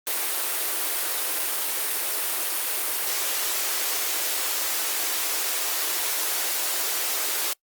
white high-pass noise, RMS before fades -26 dBFS, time 0.07-7.53 s, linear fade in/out 0 ms, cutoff 310 Hz, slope 48 dB/octave, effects noise-tail reverb RT60 0.1 s tail -24 dB re dry + Opus 32 kbps

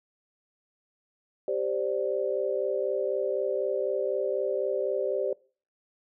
sine chord, G suspended fourth, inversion none, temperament equal, 392 / 523.3 / 587.3 Hz, G4 / C5 / D5, 0 / 0 / 0 cents, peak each -30 dBFS, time 1.48-5.33 s, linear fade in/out 2 ms, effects noise-tail reverb RT60 0.4 s tail -23 dB re dry

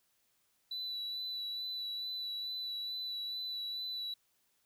sine tone with vibrato, 3963 Hz, B7, 5 cents sharp, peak -35 dBFS, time 0.71-4.14 s, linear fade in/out 5 ms, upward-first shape sine, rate 2.3 Hz, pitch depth 19 cents each way, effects tanh soft clip ceiling -35 dBFS + white hiss -75 dBFS RMS until 4.65 s

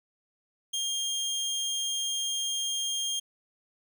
25% pulse tone, 3215 Hz, G7, 43 cents sharp, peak -25 dBFS, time 0.73-3.2 s, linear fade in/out 10 ms, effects none

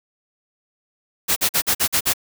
white noise bursts, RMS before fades -18 dBFS, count 7, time 1.28-2.137 s, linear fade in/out 20 ms, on 83 ms, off 46 ms, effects none

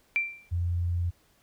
sine tone with exponential decay, 2354 Hz, D7, 3 cents sharp, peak -20 dBFS, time 0.16-0.49 s, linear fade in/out 0 ms, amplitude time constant 70 ms
sine tone with vibrato, 87 Hz, F2, 6 cents flat, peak -25 dBFS, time 0.51-1.11 s, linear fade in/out 20 ms, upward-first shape square, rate 19 Hz, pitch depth 13 cents each way
effects pink hiss -65 dBFS RMS until 1.42 s

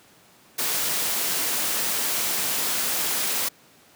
white noise, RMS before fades -25 dBFS, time 0.58-3.49 s, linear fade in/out 10 ms, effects pink hiss -54 dBFS RMS until 3.95 s + high-pass 150 Hz 12 dB/octave

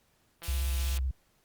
click train, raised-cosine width 0.3 ms, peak -31 dBFS, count 97, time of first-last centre 0.42-0.988 s, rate 169 Hz
pink high-pass noise, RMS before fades -41 dBFS, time 0.43-0.98 s, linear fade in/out 5 ms, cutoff 2400 Hz, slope 96 dB/octave
sine tone with vibrato, 65.41 Hz, C2, in tune, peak -27 dBFS, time 0.48-1.11 s, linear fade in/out 5 ms, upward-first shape triangle, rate 16 Hz, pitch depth 120 cents each way
effects pink hiss -69 dBFS RMS until 1.44 s + Opus 48 kbps

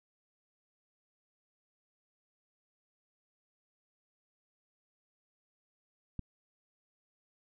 click, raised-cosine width 5 ms, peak -25 dBFS, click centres 6.193 s, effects none

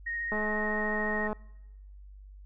sine tone with vibrato, 1864.7 Hz, A#6, in tune, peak -31 dBFS, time 0.06-1.28 s, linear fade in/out 10 ms, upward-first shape sine, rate 14 Hz, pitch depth 12 cents each way
click train, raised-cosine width 1 ms, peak -21 dBFS, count 216, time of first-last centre 0.32-1.329 s, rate 213 Hz
effects noise-tail reverb RT60 1.0 s tail -25 dB re dry + added 49 Hz sine -46 dBFS peak until 2.45 s

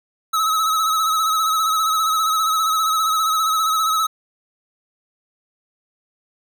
square tone with vibrato, 1287 Hz, E6, 42 cents flat, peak -17 dBFS, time 0.33-4.07 s, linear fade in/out 10 ms, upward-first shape sine, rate 15 Hz, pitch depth 43 cents each way, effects none

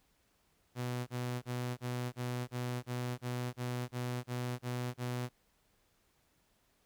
sawtooth tone bursts, 123.47 Hz, B2, in tune, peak -31 dBFS, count 13, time 0.75-5.294 s, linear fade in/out 50 ms, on 320 ms, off 32 ms, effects pink hiss -73 dBFS RMS until 6.85 s

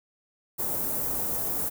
white band-stop noise, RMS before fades -29 dBFS, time 0.58-1.7 s, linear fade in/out 20 ms, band 740 to 14000 Hz, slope 12 dB/octave, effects none

